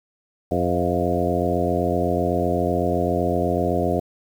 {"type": "harmonic tone with a mistuned harmonic", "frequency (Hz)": 87.9, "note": "F2", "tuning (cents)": 12, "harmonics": [1, 2, 3, 4, 5, 6, 7, 8], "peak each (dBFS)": [-27, -27, -27, -27, -27, -27, -27, -27], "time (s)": [0.51, 4], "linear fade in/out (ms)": 5, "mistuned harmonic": 7, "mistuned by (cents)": 40, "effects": ["8-bit"]}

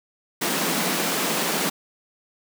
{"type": "high-pass noise", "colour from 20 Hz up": "pink", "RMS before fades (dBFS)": -24, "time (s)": [0.41, 1.7], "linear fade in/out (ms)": 10, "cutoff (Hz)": 160, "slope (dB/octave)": 96, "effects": []}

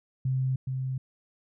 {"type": "tone with echo", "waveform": "sine", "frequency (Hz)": 130.81, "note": "C3", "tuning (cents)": 0, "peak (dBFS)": -24, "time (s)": [0.25, 0.56], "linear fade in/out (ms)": 5, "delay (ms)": 420, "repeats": 1, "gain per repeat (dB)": -4, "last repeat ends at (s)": 0.98, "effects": []}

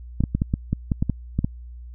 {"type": "clicks", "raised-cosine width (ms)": 5, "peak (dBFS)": -8, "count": 11, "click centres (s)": [0.206, 0.238, 0.35, 0.419, 0.539, 0.73, 0.918, 1.025, 1.097, 1.39, 1.445], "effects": ["added 60 Hz sine -36 dBFS peak until 1.94 s"]}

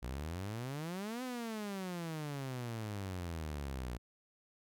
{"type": "exponential two-way sweep", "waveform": "sawtooth", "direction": "up then down", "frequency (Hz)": [58.4, 259, 58.4], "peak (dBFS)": -35, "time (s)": [0.02, 3.98], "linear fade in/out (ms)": 20, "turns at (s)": 1.23, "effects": []}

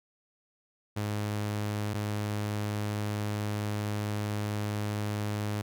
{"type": "tone pair in turn", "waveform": "sawtooth", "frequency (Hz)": [104.5, 104.5], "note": ["G#2", "G#2"], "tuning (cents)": [11, 11], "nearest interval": "unison", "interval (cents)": 0, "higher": "neither", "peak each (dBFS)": -26, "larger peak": "neither", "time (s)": [[0.96, 1.94], [1.94, 5.62]], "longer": "second", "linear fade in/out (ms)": 10, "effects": []}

